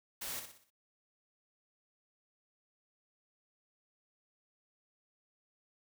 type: noise with echo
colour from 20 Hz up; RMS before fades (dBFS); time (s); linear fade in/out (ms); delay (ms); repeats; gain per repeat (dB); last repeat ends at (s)
white; -41; 0.21-0.4; 10; 61; 5; -7; 0.705
effects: none